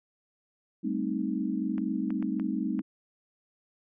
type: chord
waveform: sine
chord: A half-diminished seventh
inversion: third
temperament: equal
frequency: 196 / 220 / 261.6 / 311.1 Hz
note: G3 / A3 / C4 / Eb4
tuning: 0 / 0 / 0 / 0 cents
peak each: -33 dBFS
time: 0.83-2.82 s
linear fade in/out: 20 ms
type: clicks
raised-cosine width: 0.5 ms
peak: -29 dBFS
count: 5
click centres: 1.781 / 2.105 / 2.226 / 2.398 / 2.792 s
effects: none